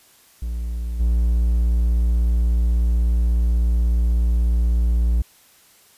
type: tone with level steps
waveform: triangle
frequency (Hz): 58.2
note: A#1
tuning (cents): -2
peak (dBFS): -21 / -13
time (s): 0.42-5.22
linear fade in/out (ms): 5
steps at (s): 0.99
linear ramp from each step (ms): 20
effects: white hiss -53 dBFS RMS until 5.97 s + resampled to 32000 Hz